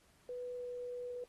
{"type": "tone with pitch glide", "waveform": "sine", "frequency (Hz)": [493.9, 491.1], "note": ["B4", "B4"], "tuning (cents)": [0, -10], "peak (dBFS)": -40, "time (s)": [0.29, 1.24], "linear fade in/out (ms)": 2, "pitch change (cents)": -10, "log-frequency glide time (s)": [0.54, 0.65], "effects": ["pink hiss -69 dBFS RMS until 1.28 s", "AAC 32 kbps"]}